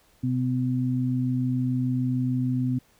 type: tone pair together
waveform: sine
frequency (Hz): 126.8 / 253.6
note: B2 / B3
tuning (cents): +46 / +46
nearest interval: octave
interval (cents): 1200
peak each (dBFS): -25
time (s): 0.23-2.79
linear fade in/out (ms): 10
effects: pink hiss -61 dBFS RMS until 2.99 s